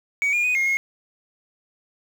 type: tone with pitch steps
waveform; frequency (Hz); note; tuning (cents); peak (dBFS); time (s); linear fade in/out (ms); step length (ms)
sine; 2258 / 2422 / 2489 / 2140 / 2159; C#7 / D#7 / D#7 / C7 / C#7; +31 / -47 / 0 / +38 / -46; -16; 0.22-0.77; 0; 110
effects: tanh soft clip ceiling -17 dBFS + 7-bit